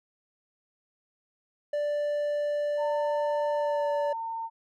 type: tone with pitch glide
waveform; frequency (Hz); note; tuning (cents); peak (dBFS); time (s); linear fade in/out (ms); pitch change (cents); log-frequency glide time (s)
triangle; 587.3 to 579.5; D5 to D5; 0 to -23; -24; 1.73-4.13; 5; -23; 3.56-3.88
type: tone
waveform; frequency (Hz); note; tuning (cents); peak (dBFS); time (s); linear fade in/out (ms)
sine; 908; A#5; -46; -31; 2.77-4.5; 50
effects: none